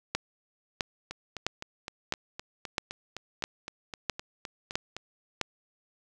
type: two click trains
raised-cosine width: 0.2 ms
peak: -10 / -20 dBFS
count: 9 / 16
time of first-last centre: 0.15-5.413 / 1.11-4.966 s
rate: 1.52 / 3.89 Hz
effects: none